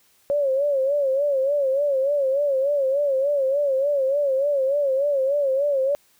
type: tone with vibrato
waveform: sine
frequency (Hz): 554.4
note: C#5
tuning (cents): 0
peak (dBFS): -18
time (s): 0.3-5.95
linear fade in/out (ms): 0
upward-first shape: sine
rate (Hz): 3.4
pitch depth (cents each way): 96
effects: white hiss -60 dBFS RMS until 6.19 s